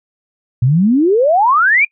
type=exponential sweep; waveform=sine; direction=up; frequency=116.3 to 2450 Hz; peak=-8 dBFS; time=0.62-1.85 s; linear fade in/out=5 ms; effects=noise-tail reverb RT60 0.1 s tail -24 dB re dry